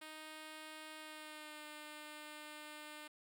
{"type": "tone with pitch glide", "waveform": "5% pulse", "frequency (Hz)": [311.1, 301.7], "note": ["D#4", "D4"], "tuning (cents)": [0, 47], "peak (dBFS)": -38, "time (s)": [0.01, 3.08], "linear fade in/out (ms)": 10, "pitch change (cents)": -53, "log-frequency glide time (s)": [0.98, 1.65], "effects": []}